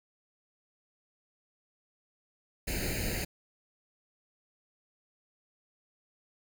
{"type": "noise with comb filter", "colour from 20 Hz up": "pink", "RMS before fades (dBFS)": -33, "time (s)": [2.67, 3.25], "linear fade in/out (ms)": 10, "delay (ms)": 0.44, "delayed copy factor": 1, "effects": []}